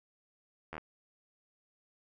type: slowing click train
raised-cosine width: 0.5 ms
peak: -26 dBFS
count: 5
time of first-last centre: 0.73-0.78 s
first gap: 12 ms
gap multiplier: 1.03
effects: none